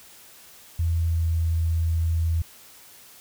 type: tone with pitch glide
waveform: sine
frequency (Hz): 83.4 to 82.35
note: E2 to E2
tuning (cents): +21 to -1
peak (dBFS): -20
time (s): 0.79-2.42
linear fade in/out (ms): 5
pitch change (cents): -22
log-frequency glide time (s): 0.99-1.26
effects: white hiss -49 dBFS RMS until 3.2 s